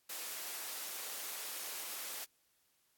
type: high-pass noise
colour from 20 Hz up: white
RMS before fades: -43 dBFS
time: 0.09-2.25 s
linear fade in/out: 10 ms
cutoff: 400 Hz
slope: 12 dB/octave
effects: white hiss -75 dBFS RMS until 2.97 s + AAC 64 kbps